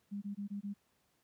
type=tone bursts; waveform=sine; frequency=202 Hz; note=G#3; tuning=48 cents flat; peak=-37 dBFS; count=5; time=0.11-0.74 s; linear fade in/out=20 ms; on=110 ms; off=20 ms; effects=pink hiss -75 dBFS RMS until 1.23 s + high-pass 80 Hz 12 dB/octave